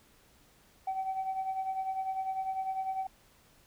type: tone with tremolo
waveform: sine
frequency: 764 Hz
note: G5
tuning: 45 cents flat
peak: -27 dBFS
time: 0.87-3.07 s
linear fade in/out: 5 ms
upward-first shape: triangle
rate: 10 Hz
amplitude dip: 70%
effects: tanh soft clip ceiling -27 dBFS + pink hiss -63 dBFS RMS until 3.66 s